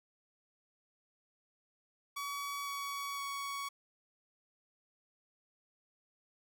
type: tone with pitch steps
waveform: sawtooth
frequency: 1134 / 1126.8 / 1119.7 Hz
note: C#6 / C#6 / C#6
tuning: +39 / +28 / +17 cents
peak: -34 dBFS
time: 2.16-3.69 s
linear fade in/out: 10 ms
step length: 510 ms
effects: none